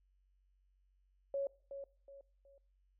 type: tone with echo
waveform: sine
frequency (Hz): 554.4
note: C#5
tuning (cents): 0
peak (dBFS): -34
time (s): 1.34-1.47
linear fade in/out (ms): 2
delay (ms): 370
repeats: 3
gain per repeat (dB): -9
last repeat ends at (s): 2.58
effects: noise-tail reverb RT60 0.5 s tail -22 dB re dry + added 47 Hz sine -70 dBFS peak until 2.99 s